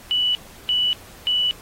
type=tone bursts; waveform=sine; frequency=2959 Hz; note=F#7; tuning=1 cent flat; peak=-17 dBFS; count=3; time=0.11-1.51 s; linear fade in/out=0 ms; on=240 ms; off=340 ms; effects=pink hiss -45 dBFS RMS until 1.61 s + AAC 48 kbps